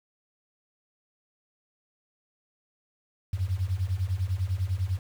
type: beating tone pair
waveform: sine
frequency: 87.7 / 97.7 Hz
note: F2 / G2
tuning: +8 / -5 cents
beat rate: 10 Hz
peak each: -29 / -28 dBFS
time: 3.33-4.99 s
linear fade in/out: 5 ms
effects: 8-bit